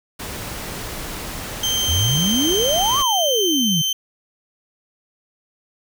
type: noise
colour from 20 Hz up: pink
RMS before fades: -30 dBFS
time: 0.19-3.03 s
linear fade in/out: 10 ms
type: tone with pitch glide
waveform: 30% pulse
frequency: 3136 to 3102 Hz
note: G7 to G7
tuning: 0 to -19 cents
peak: -16 dBFS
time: 1.63-3.93 s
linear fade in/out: 5 ms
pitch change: -19 cents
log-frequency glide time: 2.47-3.69 s
type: exponential two-way sweep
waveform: sine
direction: up then down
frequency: 74.1 to 1174.7 to 148.4 Hz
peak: -18 dBFS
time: 1.88-3.82 s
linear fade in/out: 10 ms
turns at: 2.99 s
effects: none